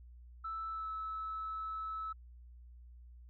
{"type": "tone with pitch glide", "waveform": "sine", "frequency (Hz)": [1318.5, 1303.4], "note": ["E6", "E6"], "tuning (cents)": [0, -20], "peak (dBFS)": -37, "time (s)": [0.44, 2.13], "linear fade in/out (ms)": 10, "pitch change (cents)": -20, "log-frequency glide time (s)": [0.7, 0.89], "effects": ["tanh soft clip ceiling -33 dBFS", "added 60 Hz sine -52 dBFS peak until 3.29 s"]}